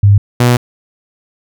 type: tone pair in turn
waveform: sine / sawtooth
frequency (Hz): 101 / 122.13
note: G#2 / B2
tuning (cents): -48 / -19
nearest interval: minor third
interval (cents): 329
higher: second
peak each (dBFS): -3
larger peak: neither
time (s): 0.03-0.18 / 0.4-0.57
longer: second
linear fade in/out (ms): 5
effects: none